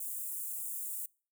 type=high-pass noise; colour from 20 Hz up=white; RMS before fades=-39 dBFS; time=0-1.06 s; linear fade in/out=5 ms; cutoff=7700 Hz; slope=48 dB/octave; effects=noise-tail reverb RT60 0.4 s tail -25 dB re dry